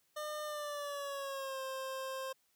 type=tone with pitch glide; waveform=25% pulse; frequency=604 to 528.9 Hz; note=D5 to C5; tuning=+48 to +19 cents; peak=-35 dBFS; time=0.16-2.33 s; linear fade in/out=10 ms; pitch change=-229 cents; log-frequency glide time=0.44-1.61 s; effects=white hiss -75 dBFS RMS until 2.55 s + high-pass 60 Hz 12 dB/octave